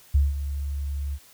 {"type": "tone with ADSR envelope", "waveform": "sine", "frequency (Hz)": 70.6, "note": "C#2", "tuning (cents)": 32, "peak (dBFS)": -14, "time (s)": [0.14, 1.19], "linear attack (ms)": 11, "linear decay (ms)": 180, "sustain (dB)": -12, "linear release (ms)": 54, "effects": ["white hiss -53 dBFS RMS until 1.33 s"]}